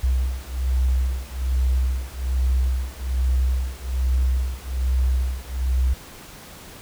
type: beating tone pair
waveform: sine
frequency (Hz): 63.3 / 64.5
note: B1 / C2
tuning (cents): +43 / -24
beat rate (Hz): 1.2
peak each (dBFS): -22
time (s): 0.03-5.94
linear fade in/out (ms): 10
effects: pink hiss -42 dBFS RMS until 6.81 s